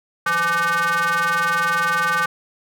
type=ring-modulated tone; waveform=square; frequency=167.5 Hz; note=E3; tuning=28 cents sharp; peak=-15 dBFS; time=0.26-2.26 s; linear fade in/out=5 ms; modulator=1350 Hz; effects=none